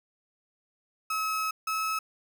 35% pulse tone pair in turn, 1286 / 1293.2 Hz, E6 / E6, -43 / -34 cents, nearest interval unison, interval 9 cents, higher second, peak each -26 / -26 dBFS, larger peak neither, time 1.1-1.51 / 1.67-1.99 s, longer first, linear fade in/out 5 ms, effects none

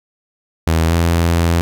sawtooth tone with pitch glide, 81.4 to 84.37 Hz, E2 to E2, -21 to +41 cents, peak -8 dBFS, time 0.67-1.61 s, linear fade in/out 0 ms, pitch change +62 cents, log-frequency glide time 0.87-0.93 s, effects none

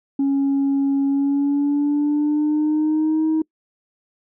sine tone with pitch glide, 276.4 to 315.7 Hz, C#4 to D#4, -5 to +25 cents, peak -14 dBFS, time 0.19-3.42 s, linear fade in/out 5 ms, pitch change +230 cents, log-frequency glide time 1.06-3.26 s, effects noise-tail reverb RT60 0.1 s tail -26 dB re dry + tanh soft clip ceiling -14 dBFS

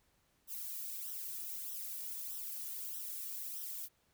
violet noise with flanger, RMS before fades -43 dBFS, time 0.47-3.89 s, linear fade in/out 50 ms, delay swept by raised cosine 0.43 to 1.93 ms, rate 1.6 Hz, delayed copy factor -0.85, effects pink hiss -74 dBFS RMS until 4.13 s

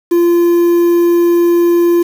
triangle tone with quantisation, 344.6 Hz, F4, 23 cents flat, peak -5 dBFS, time 0.11-2.03 s, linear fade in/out 10 ms, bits 5, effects none

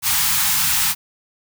white band-stop noise, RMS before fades -18 dBFS, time 0.02-0.95 s, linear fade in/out 50 ms, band 220 to 770 Hz, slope 96 dB/octave, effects none

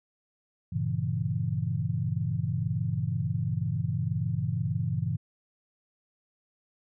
sine chord, G diminished seventh, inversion none, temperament equal, 98 / 116.54 / 138.59 / 164.81 Hz, G2 / Bb2 / Db3 / Fb3, 0 / 0 / 0 / 0 cents, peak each -33 / -31 / -32 / -32 dBFS, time 0.72-5.17 s, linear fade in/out 10 ms, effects none

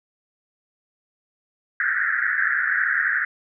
white band-pass noise, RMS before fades -22 dBFS, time 1.8-3.25 s, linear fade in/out 2 ms, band 1400 to 1900 Hz, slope 96 dB/octave, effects none

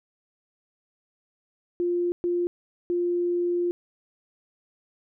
sine tone bursts at uneven times, 350.1 Hz, F4, 4 cents sharp, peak -22 dBFS, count 3, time 1.8-2.12 / 2.24-2.47 / 2.9-3.71 s, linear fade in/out 0 ms, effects none

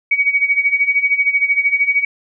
sine tone with tremolo, 2257 Hz, C#7, 31 cents sharp, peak -9 dBFS, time 0.11-2.05 s, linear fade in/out 5 ms, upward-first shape sine, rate 13 Hz, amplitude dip 80%, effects none

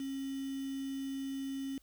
sine tone with quantisation, 271.2 Hz, C#4, 38 cents flat, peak -36 dBFS, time 0-1.78 s, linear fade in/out 2 ms, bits 8, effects added 50 Hz sine -66 dBFS peak until 1.82 s + white hiss -70 dBFS RMS until 1.82 s

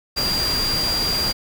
sine tone in noise, 4763 Hz, D8, 24 cents sharp, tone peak -20 dBFS, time 0.16-1.33 s, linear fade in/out 20 ms, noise pink, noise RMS -26 dBFS, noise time 0.16-1.33 s, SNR +3 dB, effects none

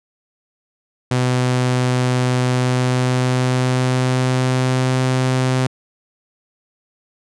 sawtooth tone with pitch glide, 126 to 129.02 Hz, B2 to C3, +35 to -24 cents, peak -11 dBFS, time 1.11-5.67 s, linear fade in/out 5 ms, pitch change +41 cents, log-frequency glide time 2.47-4.97 s, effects resampled to 22050 Hz

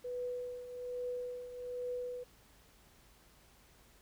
sine tone with tremolo, 493.9 Hz, B4, in tune, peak -35 dBFS, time 0.04-2.24 s, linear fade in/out 10 ms, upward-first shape triangle, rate 1.2 Hz, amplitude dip 70%, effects added 50 Hz sine -69 dBFS peak until 4.01 s + pink hiss -64 dBFS RMS until 4.01 s

